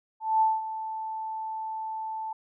sine tone with ADSR envelope, 880 Hz, A5, in tune, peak -18 dBFS, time 0.2-2.33 s, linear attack 210 ms, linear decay 200 ms, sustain -13 dB, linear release 5 ms, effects none

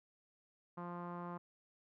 sawtooth tone with low-pass filter, 174.61 Hz, F3, in tune, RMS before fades -45 dBFS, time 0.77-1.38 s, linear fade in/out 10 ms, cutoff 1100 Hz, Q 3.9, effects none

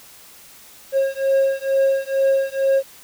triangle beating tone pair, 540 / 542.2 Hz, C#5 / C#5, -45 / -38 cents, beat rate 2.2 Hz, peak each -17 dBFS, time 0.92-2.83 s, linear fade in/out 50 ms, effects white hiss -45 dBFS RMS until 3.03 s

